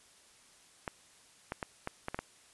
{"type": "clicks", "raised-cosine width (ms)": 0.5, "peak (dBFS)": -20, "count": 7, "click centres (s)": [0.878, 1.521, 1.628, 1.874, 2.084, 2.145, 2.19], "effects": ["white hiss -61 dBFS RMS until 2.53 s", "resampled to 24000 Hz"]}